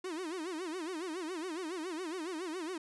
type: tone with vibrato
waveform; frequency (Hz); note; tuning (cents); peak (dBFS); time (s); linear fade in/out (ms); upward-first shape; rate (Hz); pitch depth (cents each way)
45% pulse; 341.3; F4; -40; -37; 0.04-2.78; 5; sine; 7.2; 190
effects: resampled to 24000 Hz